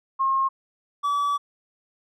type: tone pair in turn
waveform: sine / triangle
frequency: 1074 / 1147.4 Hz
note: C6 / D6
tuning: +45 / -41 cents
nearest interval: minor second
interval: 114 cents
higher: second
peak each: -19 dBFS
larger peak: neither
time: 0.19-0.49 / 1.03-1.38 s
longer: second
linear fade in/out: 20 ms
effects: none